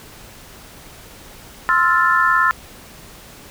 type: chord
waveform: sine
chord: F major seventh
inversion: second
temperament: equal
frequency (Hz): 1046.5 / 1318.5 / 1396.9 / 1760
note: C6 / E6 / F6 / A6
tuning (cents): 0 / 0 / 0 / 0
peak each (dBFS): -18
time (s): 1.69-2.51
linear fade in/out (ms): 0
effects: pink hiss -41 dBFS RMS until 3.5 s